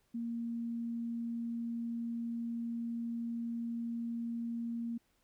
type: tone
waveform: sine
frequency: 233.1 Hz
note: A#3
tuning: in tune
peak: -35 dBFS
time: 0.14-4.98 s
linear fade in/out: 10 ms
effects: pink hiss -75 dBFS RMS until 5.23 s